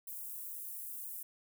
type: high-pass noise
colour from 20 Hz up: white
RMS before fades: -44 dBFS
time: 0.07-1.23 s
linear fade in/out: 5 ms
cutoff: 10000 Hz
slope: 24 dB/octave
effects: none